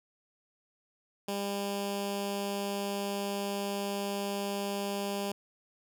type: tone with notch filter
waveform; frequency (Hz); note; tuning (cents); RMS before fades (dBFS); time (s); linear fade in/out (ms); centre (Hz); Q
10% pulse; 200; G3; +35; -34; 1.28-5.32; 5; 1300; 1.5
effects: none